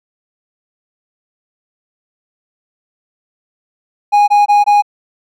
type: tone bursts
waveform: triangle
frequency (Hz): 824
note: G#5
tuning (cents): -14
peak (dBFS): -4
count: 4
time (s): 4.12-4.823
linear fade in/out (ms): 20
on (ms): 160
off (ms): 21
effects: none